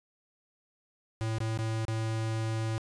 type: tone with dropouts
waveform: square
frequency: 111.5 Hz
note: A2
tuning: 23 cents sharp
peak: -30 dBFS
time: 1.21-2.78 s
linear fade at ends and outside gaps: 0 ms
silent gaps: 1.384-1.404 / 1.575-1.589 / 1.851-1.882 s
effects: resampled to 22050 Hz